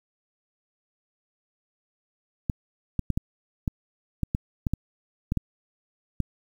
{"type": "clicks", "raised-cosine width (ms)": 5, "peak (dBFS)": -12, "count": 12, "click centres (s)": [2.498, 2.993, 3.103, 3.175, 3.678, 4.233, 4.349, 4.668, 4.736, 5.321, 5.373, 6.203], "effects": ["8-bit"]}